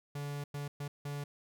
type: tone bursts at uneven times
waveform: 45% pulse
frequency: 143.9 Hz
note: D3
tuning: 35 cents flat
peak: -37 dBFS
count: 4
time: 0.15-0.44 / 0.54-0.68 / 0.8-0.88 / 1.05-1.24 s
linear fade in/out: 5 ms
effects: none